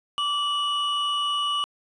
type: tone pair together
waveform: triangle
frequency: 1163 / 2939 Hz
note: D6 / F#7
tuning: -17 / -12 cents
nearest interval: octave + major third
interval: 1605 cents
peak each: -24 dBFS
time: 0.18-1.64 s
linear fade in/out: 0 ms
effects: resampled to 22050 Hz